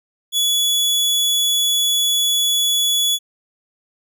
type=tone; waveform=sawtooth; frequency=3400 Hz; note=G#7; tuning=40 cents sharp; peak=-12 dBFS; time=0.32-3.19 s; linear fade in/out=50 ms; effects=none